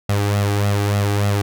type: tone with flanger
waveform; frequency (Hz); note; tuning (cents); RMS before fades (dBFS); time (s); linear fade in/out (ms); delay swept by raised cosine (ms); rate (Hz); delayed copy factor
sawtooth; 101.8; G#2; -34; -18; 0.09-1.42; 5; 1.5 to 2.6; 3.4; +0.6
effects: none